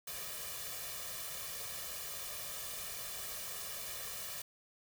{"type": "noise with comb filter", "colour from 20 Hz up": "white", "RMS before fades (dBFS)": -43, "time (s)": [0.07, 4.42], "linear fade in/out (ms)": 5, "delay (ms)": 1.7, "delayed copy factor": 0.75, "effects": []}